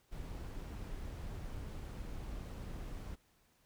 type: noise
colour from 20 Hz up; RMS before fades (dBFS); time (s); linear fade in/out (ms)
brown; -44; 0.11-3.16; 20
effects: pink hiss -72 dBFS RMS until 3.65 s